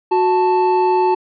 triangle tone pair together, 367.7 / 880 Hz, F#4 / A5, -11 / 0 cents, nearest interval octave + minor third, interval 1511 cents, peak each -13 dBFS, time 0.11-1.15 s, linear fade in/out 10 ms, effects resampled to 11025 Hz

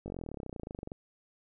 slowing click train, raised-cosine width 2 ms, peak -26 dBFS, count 29, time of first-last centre 0.06-0.919 s, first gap 20 ms, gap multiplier 1.03, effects none

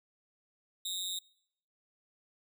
sawtooth tone with amplitude modulation, 3739 Hz, A#7, 4 cents sharp, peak -28 dBFS, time 0.85-1.19 s, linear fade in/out 5 ms, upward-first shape sine, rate 185 Hz, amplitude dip 85%, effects noise-tail reverb RT60 0.7 s tail -24 dB re dry

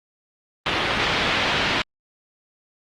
white low-pass noise, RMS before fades -22 dBFS, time 0.66-1.82 s, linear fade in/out 2 ms, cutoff 3500 Hz, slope 24 dB/octave, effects Opus 32 kbps

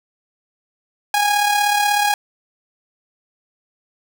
sawtooth tone with amplitude modulation, 824 Hz, G#5, 14 cents flat, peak -9 dBFS, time 1.14-2.14 s, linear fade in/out 2 ms, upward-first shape sine, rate 36.4 Hz, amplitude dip 45%, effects none

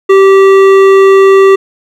triangle tone with hard clipping, 388.4 Hz, G4, 16 cents flat, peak -3 dBFS, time 0.09-1.56 s, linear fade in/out 10 ms, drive 16 dB, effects none

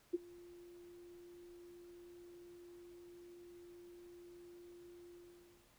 sine tone with ADSR envelope, 349.2 Hz, F4, in tune, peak -30 dBFS, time 0.13-5.7 s, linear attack 15 ms, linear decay 23 ms, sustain -24 dB, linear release 580 ms, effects pink hiss -69 dBFS RMS until 5.78 s

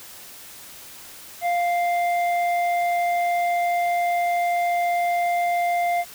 square tone with low-pass filter, 698.5 Hz, F5, in tune, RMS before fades -22 dBFS, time 1.41-6.05 s, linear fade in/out 50 ms, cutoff 1600 Hz, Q 3.3, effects white hiss -42 dBFS RMS until 6.14 s

